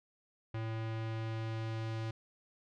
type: tone with low-pass filter sweep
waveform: square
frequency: 111.9 Hz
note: A2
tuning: 30 cents sharp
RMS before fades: -38 dBFS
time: 0.54-2.11 s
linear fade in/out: 5 ms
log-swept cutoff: 2700 to 4400 Hz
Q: 1
effects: none